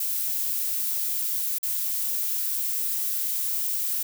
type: noise with dropouts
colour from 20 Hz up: violet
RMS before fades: -27 dBFS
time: 0-4.03 s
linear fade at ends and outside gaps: 5 ms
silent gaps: 1.585-1.629 s
effects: none